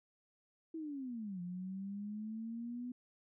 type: linear two-way sweep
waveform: sine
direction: down then up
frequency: 329.6 to 174.61 to 249 Hz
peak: -40 dBFS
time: 0.74-2.92 s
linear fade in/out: 5 ms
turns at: 1.41 s
effects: none